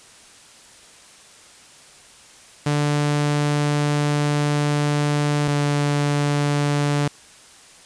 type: tone pair in turn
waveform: sawtooth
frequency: 146.83 / 145.14 Hz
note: D3 / D3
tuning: 0 / -20 cents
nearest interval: unison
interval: 20 cents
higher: first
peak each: -14 dBFS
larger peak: neither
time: 2.66-5.48 / 5.48-7.08 s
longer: first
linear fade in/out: 5 ms
effects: white hiss -47 dBFS RMS until 7.85 s + resampled to 22050 Hz